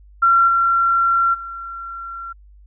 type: tone with level steps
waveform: sine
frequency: 1366 Hz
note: F6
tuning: 39 cents flat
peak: -10 / -13 / -28 dBFS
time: 0.22-2.33 s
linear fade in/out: 10 ms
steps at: 0.47 / 1.33 s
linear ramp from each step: 20 ms
effects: added 50 Hz sine -43 dBFS peak until 2.66 s